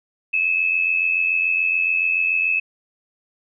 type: tone pair together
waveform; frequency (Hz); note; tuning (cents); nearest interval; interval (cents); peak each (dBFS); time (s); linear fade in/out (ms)
sine; 2521 / 2608; D#7 / E7; +22 / -19; minor second; 59; -23 / -18; 0.33-2.6; 10
effects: none